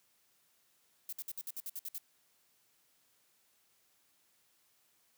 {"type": "noise bursts", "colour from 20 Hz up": "violet", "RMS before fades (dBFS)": -41, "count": 10, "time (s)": [1.09, 1.982], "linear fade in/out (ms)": 2, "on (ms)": 37, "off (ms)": 58, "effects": ["white hiss -72 dBFS RMS until 5.17 s", "high-pass 80 Hz 12 dB/octave"]}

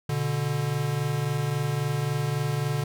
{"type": "tone pair together", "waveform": "square", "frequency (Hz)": [122.23, 145.9], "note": ["B2", "D3"], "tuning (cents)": [-17, -11], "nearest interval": "minor third", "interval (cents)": 306, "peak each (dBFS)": [-30, -27], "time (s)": [0.09, 2.84], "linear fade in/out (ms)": 5, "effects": []}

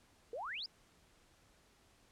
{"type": "exponential sweep", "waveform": "sine", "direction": "up", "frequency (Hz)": [435.2, 5274], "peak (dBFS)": -40, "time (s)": [0.33, 0.66], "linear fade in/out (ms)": 2, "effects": ["pink hiss -68 dBFS RMS until 2.11 s", "low-pass 10000 Hz 12 dB/octave"]}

